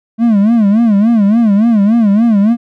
triangle tone with vibrato, 216.3 Hz, A3, 29 cents flat, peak -4 dBFS, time 0.18-2.57 s, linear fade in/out 50 ms, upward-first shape sine, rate 3.5 Hz, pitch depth 160 cents each way, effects none

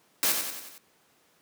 white noise with echo, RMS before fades -24 dBFS, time 0.23-0.32 s, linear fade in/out 0 ms, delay 92 ms, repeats 5, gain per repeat -5 dB, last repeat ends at 0.78 s, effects pink hiss -64 dBFS RMS until 1.41 s + high-pass 200 Hz 12 dB/octave

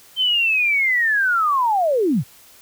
sine linear sweep, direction down, 3124 to 97.7 Hz, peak -15 dBFS, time 0.16-2.24 s, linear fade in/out 50 ms, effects white hiss -48 dBFS RMS until 2.61 s

